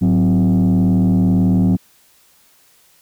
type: tone with frequency modulation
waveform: sine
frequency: 182.4 Hz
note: F#3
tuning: 24 cents flat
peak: -8 dBFS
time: 0.01-1.77 s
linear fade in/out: 20 ms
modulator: 78.2 Hz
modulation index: 0.97
effects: tanh soft clip ceiling -10 dBFS + white hiss -53 dBFS RMS until 3.01 s